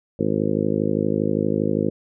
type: harmonic tone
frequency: 52.5 Hz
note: G#1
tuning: 19 cents sharp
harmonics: 2 / 3 / 4 / 5 / 6 / 7 / 8 / 9 / 10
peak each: -31 / -27 / -25 / -27 / -26 / -27 / -31 / -27 / -31 dBFS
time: 0.19-1.9 s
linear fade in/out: 5 ms
effects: none